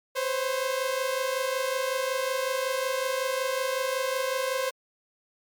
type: tone pair together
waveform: sawtooth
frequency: 511.6 / 537 Hz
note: C5 / C5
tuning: -39 / +45 cents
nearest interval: minor second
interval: 84 cents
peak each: -25 dBFS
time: 0.15-4.71 s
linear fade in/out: 20 ms
effects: MP3 96 kbps